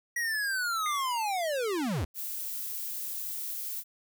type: linear sweep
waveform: square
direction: down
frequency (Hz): 1928 to 62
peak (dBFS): -29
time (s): 0.16-2.05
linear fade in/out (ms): 5
type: tone with exponential decay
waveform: square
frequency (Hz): 2093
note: C7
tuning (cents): 0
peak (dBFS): -34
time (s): 0.86-1.65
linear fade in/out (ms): 0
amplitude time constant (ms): 170
type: noise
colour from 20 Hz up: violet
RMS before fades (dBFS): -36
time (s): 2.14-3.84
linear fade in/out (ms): 50
effects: none